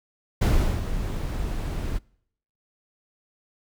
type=noise with ADSR envelope; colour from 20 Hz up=brown; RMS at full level=-17 dBFS; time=0.41-1.99 s; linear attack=12 ms; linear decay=380 ms; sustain=-11 dB; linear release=20 ms; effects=noise-tail reverb RT60 0.7 s tail -26 dB re dry